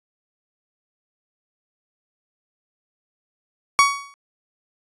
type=tone with exponential decay; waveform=30% pulse; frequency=1125 Hz; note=C#6; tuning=25 cents sharp; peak=-6 dBFS; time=3.79-4.14 s; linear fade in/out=0 ms; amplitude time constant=76 ms; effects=resampled to 22050 Hz